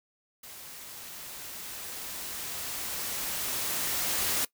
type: noise with level ramp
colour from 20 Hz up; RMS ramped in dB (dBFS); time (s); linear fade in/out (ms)
white; -46 to -28; 0.43-4.45; 5
effects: noise-tail reverb RT60 0.1 s tail -20 dB re dry